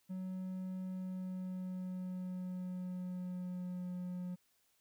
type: tone with pitch glide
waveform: triangle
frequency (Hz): 186 to 179.87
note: F#3 to F#3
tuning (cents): +9 to -49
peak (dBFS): -37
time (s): 0.09-4.36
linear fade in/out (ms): 20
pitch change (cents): -58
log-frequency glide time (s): 0.83-3.96
effects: white hiss -75 dBFS RMS until 4.8 s